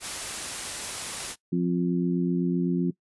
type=noise; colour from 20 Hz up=white; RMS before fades=-33 dBFS; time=0-1.36 s; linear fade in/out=50 ms
type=harmonic tone; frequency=87.9 Hz; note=F2; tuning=12 cents sharp; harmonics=2 / 3 / 4; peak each=-24 / -28 / -30 dBFS; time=1.52-2.91 s; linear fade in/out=10 ms
effects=noise-tail reverb RT60 0.1 s tail -20 dB re dry + resampled to 24000 Hz